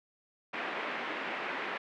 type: band-pass noise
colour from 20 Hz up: white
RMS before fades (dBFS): -37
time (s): 0.53-1.78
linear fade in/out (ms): 10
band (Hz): 230 to 2400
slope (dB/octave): 24
effects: none